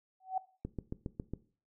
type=tone with exponential growth; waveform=sine; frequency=754 Hz; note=F#5; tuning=32 cents sharp; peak=-27 dBFS; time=0.2-0.38 s; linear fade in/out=5 ms; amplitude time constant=37 ms
type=click train; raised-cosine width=3 ms; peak=-24 dBFS; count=6; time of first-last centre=0.65-1.336 s; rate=7.29 Hz
effects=noise-tail reverb RT60 0.4 s tail -18 dB re dry